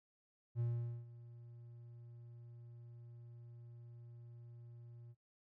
triangle tone with ADSR envelope, 118.5 Hz, A#2, 29 cents sharp, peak -32 dBFS, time 0.55-5.15 s, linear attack 49 ms, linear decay 450 ms, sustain -19 dB, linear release 42 ms, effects noise-tail reverb RT60 0.2 s tail -23 dB re dry

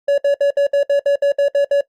triangle tone bursts, 566 Hz, C#5, 36 cents sharp, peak -9 dBFS, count 11, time 0.08-1.81 s, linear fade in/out 5 ms, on 100 ms, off 63 ms, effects noise-tail reverb RT60 0.1 s tail -18 dB re dry + Opus 48 kbps

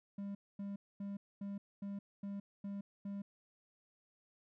triangle tone bursts, 200 Hz, G3, 35 cents sharp, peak -38 dBFS, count 8, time 0.18-3.22 s, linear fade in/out 5 ms, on 170 ms, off 240 ms, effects none

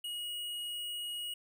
sine tone with hard clipping, 2893 Hz, F#7, 40 cents flat, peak -38 dBFS, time 0.04-1.34 s, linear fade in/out 5 ms, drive 15 dB, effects none

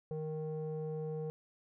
square tone with low-pass filter, 155.56 Hz, D#3, in tune, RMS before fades -39 dBFS, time 0.11-1.3 s, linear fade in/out 0 ms, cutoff 550 Hz, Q 8.3, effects none

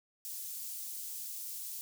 white high-pass noise, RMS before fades -42 dBFS, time 0.25-1.81 s, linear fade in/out 0 ms, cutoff 6400 Hz, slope 12 dB/octave, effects none

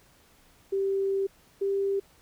sine tone pair in turn, 390.6 / 394.5 Hz, G4 / G4, -6 / +11 cents, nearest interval unison, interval 17 cents, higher second, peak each -24 dBFS, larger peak neither, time 0.72-1.27 / 1.61-2 s, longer first, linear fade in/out 10 ms, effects pink hiss -60 dBFS RMS until 2.21 s

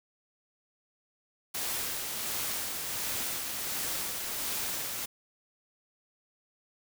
white noise with tremolo, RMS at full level -33 dBFS, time 1.54-5.06 s, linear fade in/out 10 ms, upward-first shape sine, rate 1.4 Hz, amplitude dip 30%, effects none

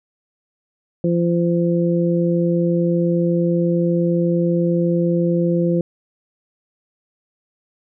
harmonic tone, 171.6 Hz, F3, 30 cents flat, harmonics 1 / 2 / 3, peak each -17 / -20 / -22 dBFS, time 1.04-5.81 s, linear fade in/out 2 ms, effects none

